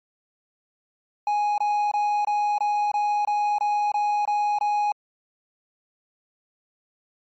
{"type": "tone bursts", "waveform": "triangle", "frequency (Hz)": 830.6, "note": "G#5", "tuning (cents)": 0, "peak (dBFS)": -18, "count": 11, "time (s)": [1.27, 4.92], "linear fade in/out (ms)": 2, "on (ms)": 310, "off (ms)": 24, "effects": ["MP3 32 kbps"]}